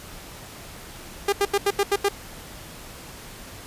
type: tone bursts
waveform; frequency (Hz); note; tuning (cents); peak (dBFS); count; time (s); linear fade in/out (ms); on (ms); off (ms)
sawtooth; 401.9; G4; +43; -14; 7; 1.28-2.087; 5; 45; 82
effects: pink hiss -41 dBFS RMS until 3.66 s + resampled to 32000 Hz